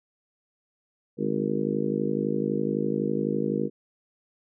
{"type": "harmonic tone with a mistuned harmonic", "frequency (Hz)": 51.91, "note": "G#1", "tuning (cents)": 0, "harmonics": [3, 4, 5, 6, 7, 8, 9], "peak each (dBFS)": [-34, -30, -31, -32, -32, -33, -31], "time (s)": [1.17, 3.7], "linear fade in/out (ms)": 50, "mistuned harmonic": 3, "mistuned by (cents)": -70, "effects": []}